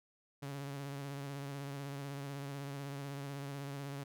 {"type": "tone with vibrato", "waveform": "sawtooth", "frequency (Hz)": 140, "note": "C#3", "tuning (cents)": 18, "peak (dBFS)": -37, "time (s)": [0.42, 4.04], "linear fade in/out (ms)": 10, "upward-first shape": "triangle", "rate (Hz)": 16, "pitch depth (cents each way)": 45, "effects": []}